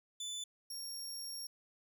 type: tone pair in turn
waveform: 25% pulse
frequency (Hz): 3500 / 5556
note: A7 / F8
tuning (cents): -10 / -10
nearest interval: minor sixth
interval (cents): 800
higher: second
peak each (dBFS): -36 / -37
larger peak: first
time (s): 0.2-0.44 / 0.7-1.47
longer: second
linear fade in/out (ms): 5
effects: none